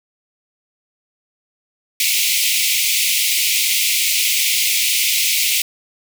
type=high-pass noise; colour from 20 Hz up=pink; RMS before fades=-17 dBFS; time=2-5.62 s; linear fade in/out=2 ms; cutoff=2100 Hz; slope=96 dB/octave; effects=none